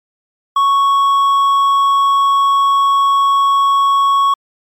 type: tone with hard clipping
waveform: triangle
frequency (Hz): 1108.7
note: C#6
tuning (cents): 0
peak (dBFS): -10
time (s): 0.56-4.34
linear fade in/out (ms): 5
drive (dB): 7
effects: MP3 96 kbps